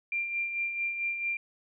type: tone with tremolo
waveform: sine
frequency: 2379 Hz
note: D7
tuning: 22 cents sharp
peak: -27 dBFS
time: 0.12-1.37 s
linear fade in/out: 2 ms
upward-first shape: sine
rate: 4.5 Hz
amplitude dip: 50%
effects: none

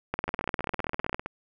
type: two click trains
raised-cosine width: 0.5 ms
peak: -12 / -17 dBFS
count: 21 / 16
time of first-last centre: 0.14-1.145 / 0.28-1.26 s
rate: 19.9 / 15.3 Hz
effects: none

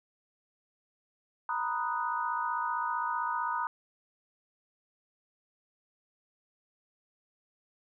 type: chord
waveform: sine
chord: B major seventh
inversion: third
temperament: equal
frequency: 932.3 / 987.8 / 1244.5 / 1480 Hz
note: A#5 / B5 / D#6 / F#6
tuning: 0 / 0 / 0 / 0 cents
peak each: -34 / -35 / -34 / -38 dBFS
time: 1.49-3.67 s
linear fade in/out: 2 ms
effects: none

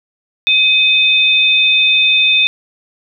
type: tone pair together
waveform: sine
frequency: 2533 / 3587 Hz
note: D#7 / A7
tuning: +30 / +33 cents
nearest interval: tritone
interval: 603 cents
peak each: -11 dBFS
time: 0.47-2.47 s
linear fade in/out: 0 ms
effects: none

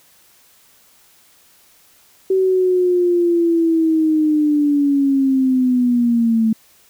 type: linear sweep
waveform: sine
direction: down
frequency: 381.9 to 220 Hz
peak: -12 dBFS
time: 2.3-6.53 s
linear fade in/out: 5 ms
effects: white hiss -52 dBFS RMS until 6.89 s

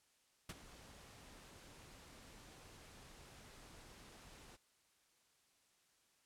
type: noise with ADSR envelope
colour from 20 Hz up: pink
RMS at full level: -44 dBFS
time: 0.49-4.57 s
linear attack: 5 ms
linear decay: 35 ms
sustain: -15 dB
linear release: 19 ms
effects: white hiss -75 dBFS RMS until 6.25 s + low-pass 10000 Hz 12 dB/octave

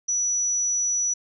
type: tone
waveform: sine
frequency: 5900 Hz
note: F#8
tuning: 6 cents flat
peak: -21 dBFS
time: 0.08-1.14 s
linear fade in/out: 10 ms
effects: none

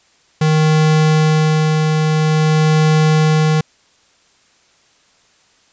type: tone with tremolo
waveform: square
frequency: 155.56 Hz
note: D#3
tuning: in tune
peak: -10 dBFS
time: 0.41-3.61 s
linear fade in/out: 5 ms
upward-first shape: sine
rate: 0.49 Hz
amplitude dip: 30%
effects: white hiss -54 dBFS RMS until 5.72 s + resampled to 16000 Hz

